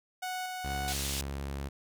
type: tone with tremolo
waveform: sawtooth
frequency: 738 Hz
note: F#5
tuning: 5 cents flat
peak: -30 dBFS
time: 0.22-0.93 s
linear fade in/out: 10 ms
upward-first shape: square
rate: 2.1 Hz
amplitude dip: 25%
type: tone with vibrato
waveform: sawtooth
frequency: 69.3 Hz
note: C#2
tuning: in tune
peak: -31 dBFS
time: 0.64-1.69 s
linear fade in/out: 10 ms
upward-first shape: sine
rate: 17 Hz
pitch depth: 11 cents each way
type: band-pass noise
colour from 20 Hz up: pink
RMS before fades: -36 dBFS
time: 0.88-1.21 s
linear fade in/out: 0 ms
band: 3300 to 12000 Hz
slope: 12 dB/octave
effects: none